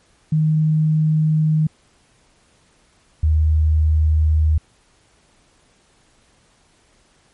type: tone pair in turn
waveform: sine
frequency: 155.56 / 77.78 Hz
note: D#3 / D#2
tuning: 0 / 0 cents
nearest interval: octave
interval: 1200 cents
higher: first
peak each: -13 / -12 dBFS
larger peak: second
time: 0.32-1.67 / 3.23-4.58 s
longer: neither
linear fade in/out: 5 ms
effects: pink hiss -57 dBFS RMS until 7.33 s + MP3 48 kbps